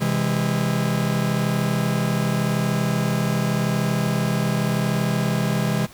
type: chord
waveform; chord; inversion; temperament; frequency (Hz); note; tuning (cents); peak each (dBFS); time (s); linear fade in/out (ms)
45% pulse; C augmented; none; just; 130.81 / 163.52 / 204.4; C3 / E3 / G#3; 0 / -14 / -27; -24; 0-5.87; 20
effects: pink hiss -46 dBFS RMS until 5.93 s